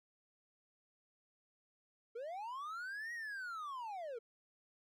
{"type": "linear two-way sweep", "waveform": "triangle", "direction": "up then down", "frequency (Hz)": [439.3, 1915, 439.3], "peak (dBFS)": -40, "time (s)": [2.15, 4.19], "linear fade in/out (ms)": 10, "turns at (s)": 3.13, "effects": []}